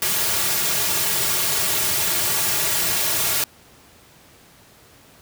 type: noise with comb filter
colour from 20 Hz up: white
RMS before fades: -21 dBFS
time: 0.02-3.44 s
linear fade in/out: 2 ms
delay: 3.9 ms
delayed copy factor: -1
effects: pink hiss -50 dBFS RMS until 5.21 s + high-pass 60 Hz 12 dB/octave